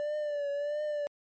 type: tone with vibrato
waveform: triangle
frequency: 585 Hz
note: D5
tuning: 7 cents flat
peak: -28 dBFS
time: 0-1.07 s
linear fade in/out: 0 ms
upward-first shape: triangle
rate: 1.5 Hz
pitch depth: 61 cents each way
effects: MP3 32 kbps